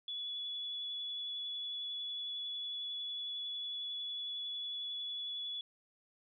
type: tone with vibrato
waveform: sine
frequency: 3413 Hz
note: G#7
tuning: 47 cents sharp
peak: -38 dBFS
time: 0.08-5.61 s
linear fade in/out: 2 ms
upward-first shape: sine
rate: 11 Hz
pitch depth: 11 cents each way
effects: none